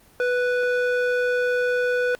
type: tone with band-pass filter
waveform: square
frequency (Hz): 493.9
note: B4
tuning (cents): 0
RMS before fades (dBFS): -22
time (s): 0.2-2.15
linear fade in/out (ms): 0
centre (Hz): 1000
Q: 9.4
effects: pink hiss -54 dBFS RMS until 2.19 s + Opus 24 kbps